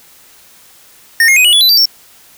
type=tone with pitch steps; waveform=square; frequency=1832 / 2141 / 2503 / 2925 / 3419 / 3996 / 4670 / 5458 Hz; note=A#6 / C7 / D#7 / F#7 / G#7 / B7 / D8 / F8; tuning=-31 / +39 / +10 / -21 / +50 / +20 / -11 / -41 cents; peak=-6 dBFS; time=1.2-1.856 s; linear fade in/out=2 ms; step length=82 ms; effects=white hiss -43 dBFS RMS until 2.37 s